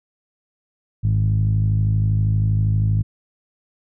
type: tone with low-pass filter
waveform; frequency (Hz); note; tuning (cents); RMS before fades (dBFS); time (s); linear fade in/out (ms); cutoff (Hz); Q
10% pulse; 52.6; G#1; +23; -18; 1.03-3.03; 20; 120; 5.1
effects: none